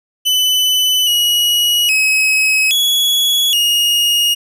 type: tone with pitch steps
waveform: 40% pulse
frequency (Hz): 3005 / 2907 / 2554 / 3369 / 2863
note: F#7 / F#7 / D#7 / G#7 / F7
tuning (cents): +26 / -31 / +45 / +24 / +42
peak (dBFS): -10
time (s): 0.25-4.35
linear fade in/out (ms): 20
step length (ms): 820
effects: none